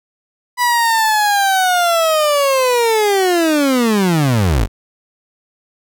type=linear sweep; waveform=30% pulse; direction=down; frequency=989 to 40.84 Hz; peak=-9 dBFS; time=0.57-4.68 s; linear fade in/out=50 ms; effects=none